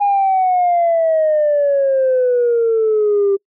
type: exponential sweep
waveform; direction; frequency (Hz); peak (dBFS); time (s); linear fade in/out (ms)
sine; down; 820 to 392; -10; 0-3.37; 20
effects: noise-tail reverb RT60 0.1 s tail -26 dB re dry + tanh soft clip ceiling -8 dBFS